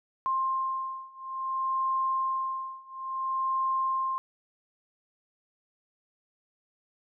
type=beating tone pair; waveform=sine; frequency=1056 / 1056.58 Hz; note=C6 / C6; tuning=+16 / +17 cents; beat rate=0.58 Hz; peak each=-31 / -30 dBFS; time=0.26-4.18 s; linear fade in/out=0 ms; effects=none